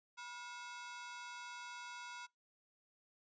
sawtooth ring-modulated tone, 1200 Hz, D6, 37 cents sharp, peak -40 dBFS, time 0.17-2.27 s, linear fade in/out 20 ms, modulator 228 Hz, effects noise-tail reverb RT60 0.2 s tail -26 dB re dry + resampled to 16000 Hz

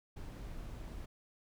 brown noise, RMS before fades -45 dBFS, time 0.16-1.06 s, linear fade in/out 10 ms, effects none

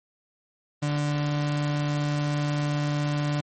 35% pulse tone, 146.83 Hz, D3, in tune, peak -22 dBFS, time 0.82-3.41 s, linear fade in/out 10 ms, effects MP3 32 kbps

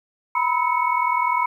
sine tone cluster, 966 / 1006 / 1291 / 2211 Hz, B5 / B5 / E6 / C#7, -39 / +32 / -37 / -5 cents, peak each -22 / -21 / -29 / -27 dBFS, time 0.35-1.46 s, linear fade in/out 5 ms, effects 9-bit

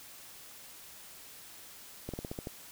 slowing click train, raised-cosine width 2 ms, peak -24 dBFS, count 7, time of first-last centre 2.09-2.471 s, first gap 47 ms, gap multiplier 1.12, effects white hiss -51 dBFS RMS until 2.71 s

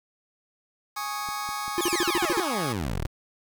sawtooth chord, Ab suspended fourth, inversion none, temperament just, 830.6 / 1107.5 / 1245.9 Hz, Ab5 / Db6 / Eb6, 0 / -2 / +2 cents, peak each -30 dBFS, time 0.96-2.73 s, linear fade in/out 10 ms
clicks, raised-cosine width 3 ms, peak -31 dBFS, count 6, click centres 1.288 / 1.49 / 1.68 / 2.164 / 2.244 / 2.304 s
square tone bursts, 349.2 Hz, F4, in tune, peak -23 dBFS, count 9, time 1.78-2.4 s, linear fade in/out 0 ms, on 28 ms, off 46 ms
15% pulse exponential sweep, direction down, 3641 to 30.87 Hz, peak -21 dBFS, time 1.81-3.07 s, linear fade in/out 10 ms
effects 8-bit

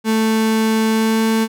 35% pulse tone with pitch glide, 220.9 to 222.6 Hz, A3 to A3, +7 to +20 cents, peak -12 dBFS, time 0.04-1.48 s, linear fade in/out 50 ms, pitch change +13 cents, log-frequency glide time 0.89-1.23 s, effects none

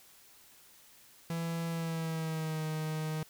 45% pulse tone with pitch glide, 166.4 to 156.16 Hz, E3 to D#3, +17 to +7 cents, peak -33 dBFS, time 1.3-3.23 s, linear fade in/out 2 ms, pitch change -110 cents, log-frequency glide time 1.69-2.65 s, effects white hiss -59 dBFS RMS until 3.29 s

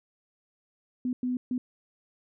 sine tone bursts at uneven times, 250.2 Hz, B3, 23 cents sharp, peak -26 dBFS, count 3, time 1.05-1.13 / 1.23-1.37 / 1.51-1.58 s, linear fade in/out 2 ms, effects none

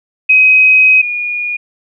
sine tone pair in turn, 2527 / 2440 Hz, D#7 / D#7, +26 / -34 cents, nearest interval minor second, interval 60 cents, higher first, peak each -4 / -15 dBFS, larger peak first, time 0.29-1.02 / 1.02-1.57 s, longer first, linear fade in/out 10 ms, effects none

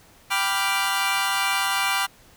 20% pulse chord, G dominant seventh, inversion none, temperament equal, 784 / 987.8 / 1174.7 / 1396.9 Hz, G5 / B5 / D6 / F6, 0 / 0 / 0 / 0 cents, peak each -22 dBFS, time 0.3-2.07 s, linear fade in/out 20 ms, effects pink hiss -53 dBFS RMS until 2.36 s

